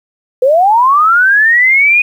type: linear sweep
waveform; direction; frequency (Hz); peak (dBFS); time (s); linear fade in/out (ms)
sine; up; 486.8 to 2489; -5; 0.42-2.02; 5
effects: 7-bit